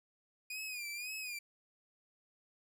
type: tone with vibrato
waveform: sawtooth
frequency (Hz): 2450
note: D#7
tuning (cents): -27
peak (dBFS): -37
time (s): 0.5-1.39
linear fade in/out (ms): 5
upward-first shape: sine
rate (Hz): 1.9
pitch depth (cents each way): 90
effects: none